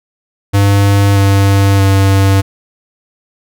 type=tone with pitch steps; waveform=square; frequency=100 / 98.74 / 97.49 Hz; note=G2 / G2 / G2; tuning=+35 / +13 / -9 cents; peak=-7 dBFS; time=0.53-2.42 s; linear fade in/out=20 ms; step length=630 ms; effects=none